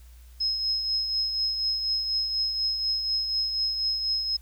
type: tone with tremolo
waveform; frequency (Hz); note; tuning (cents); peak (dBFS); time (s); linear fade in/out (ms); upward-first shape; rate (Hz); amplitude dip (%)
sine; 5140; E8; -45; -22; 0.4-4.37; 10; triangle; 4.1; 50
effects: added 60 Hz sine -46 dBFS peak until 4.41 s + white hiss -60 dBFS RMS until 4.41 s